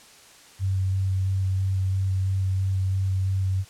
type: tone with vibrato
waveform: sine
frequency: 95.3 Hz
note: G2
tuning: 48 cents flat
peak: -21 dBFS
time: 0.59-3.65 s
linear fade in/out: 50 ms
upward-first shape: square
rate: 3 Hz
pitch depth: 10 cents each way
effects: white hiss -50 dBFS RMS until 3.69 s + low-pass 9000 Hz 12 dB/octave